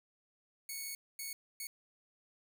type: tone bursts at uneven times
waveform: 5% pulse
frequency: 2217 Hz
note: C#7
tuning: in tune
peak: -30 dBFS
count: 3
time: 0.69-0.95 / 1.19-1.33 / 1.6-1.67 s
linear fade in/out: 2 ms
effects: none